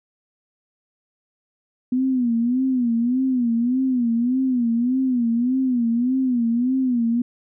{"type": "tone with vibrato", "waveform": "sine", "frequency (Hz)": 246.4, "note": "B3", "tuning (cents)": -4, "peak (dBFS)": -17, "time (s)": [1.92, 7.22], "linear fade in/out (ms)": 5, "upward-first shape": "sine", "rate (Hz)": 1.7, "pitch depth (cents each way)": 120, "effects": []}